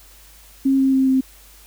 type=tone with pitch steps; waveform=sine; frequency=269.7 / 267.4 / 265.1 / 262.8 Hz; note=C#4 / C4 / C4 / C4; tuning=-47 / +38 / +23 / +8 cents; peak=-13 dBFS; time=0.65-1.21 s; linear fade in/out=10 ms; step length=140 ms; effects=added 50 Hz sine -48 dBFS peak until 1.66 s + white hiss -48 dBFS RMS until 1.66 s